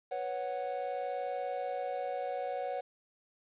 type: chord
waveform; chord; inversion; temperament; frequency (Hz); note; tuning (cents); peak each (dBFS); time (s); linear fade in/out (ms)
triangle; B suspended second; none; equal; 493.9 / 554.4 / 740; B4 / C#5 / F#5; 0 / 0 / 0; -38 / -36 / -35; 0.11-2.81; 10
effects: resampled to 8000 Hz + 10-bit

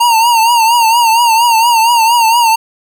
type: tone with vibrato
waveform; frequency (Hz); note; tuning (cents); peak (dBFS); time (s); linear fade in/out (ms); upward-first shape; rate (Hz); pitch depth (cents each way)
square; 924; A#5; -16; -7; 0-2.56; 10; triangle; 4.3; 90
effects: none

